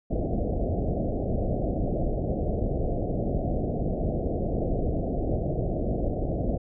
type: low-pass noise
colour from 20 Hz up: pink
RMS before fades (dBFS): -27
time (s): 0.1-6.58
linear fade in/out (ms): 10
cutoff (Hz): 720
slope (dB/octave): 96
effects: none